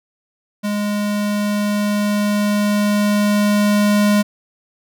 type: tone with level ramp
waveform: square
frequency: 206.8 Hz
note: G#3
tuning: 7 cents flat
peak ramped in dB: -19 to -12 dBFS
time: 0.63-4.23 s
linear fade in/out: 20 ms
effects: none